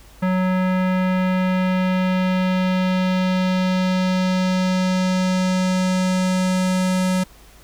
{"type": "tone with low-pass filter sweep", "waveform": "square", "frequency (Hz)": 185, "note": "F#3", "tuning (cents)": 0, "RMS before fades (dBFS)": -19, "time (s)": [0.22, 7.24], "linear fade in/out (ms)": 10, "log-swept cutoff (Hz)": [1800, 10000], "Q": 1.2, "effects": ["added 50 Hz sine -47 dBFS peak until 7.63 s", "pink hiss -49 dBFS RMS until 7.63 s"]}